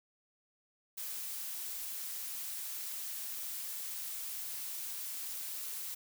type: noise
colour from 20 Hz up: blue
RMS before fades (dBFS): -41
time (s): 0.97-5.95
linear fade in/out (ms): 10
effects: none